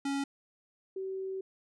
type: tone pair in turn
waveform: square / sine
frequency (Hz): 277.8 / 382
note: C#4 / G4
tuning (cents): +4 / -45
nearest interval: tritone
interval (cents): 551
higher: second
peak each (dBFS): -31 / -34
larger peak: first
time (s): 0.05-0.24 / 0.96-1.41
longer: second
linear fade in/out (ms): 5
effects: resampled to 22050 Hz